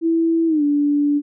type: tone with pitch glide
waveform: sine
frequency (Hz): 329.6 to 290.3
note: E4 to D4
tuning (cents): 0 to -20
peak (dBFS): -14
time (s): 0.01-1.22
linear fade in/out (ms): 50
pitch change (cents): -220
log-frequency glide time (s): 0.47-0.63
effects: none